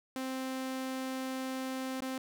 sawtooth tone with dropouts, 261.6 Hz, C4, in tune, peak -31 dBFS, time 0.16-2.18 s, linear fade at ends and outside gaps 1 ms, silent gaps 2.005-2.02 s, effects none

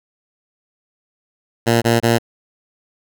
10% pulse tone bursts, 116.54 Hz, A#2, in tune, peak -4 dBFS, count 3, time 1.66-2.186 s, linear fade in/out 20 ms, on 160 ms, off 23 ms, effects none

